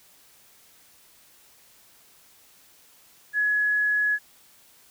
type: tone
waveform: sine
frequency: 1688 Hz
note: G#6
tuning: 28 cents sharp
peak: -20 dBFS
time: 3.33-4.19 s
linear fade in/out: 50 ms
effects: white hiss -56 dBFS RMS until 4.9 s